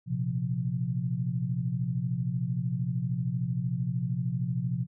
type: chord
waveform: sine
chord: Bb suspended second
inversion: none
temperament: equal with one note detuned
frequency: 117.76 / 130.81 / 174.61 Hz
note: Bb2 / C3 / F3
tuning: +18 / 0 / 0 cents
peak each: -33 / -30 / -32 dBFS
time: 0.06-4.87 s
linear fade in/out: 50 ms
effects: none